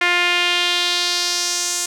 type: tone with band-pass filter sweep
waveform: sawtooth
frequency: 352.2 Hz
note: F4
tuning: 15 cents sharp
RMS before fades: -19 dBFS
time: 0.01-1.86 s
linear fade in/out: 5 ms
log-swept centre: 2100 to 7400 Hz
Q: 2.3
effects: none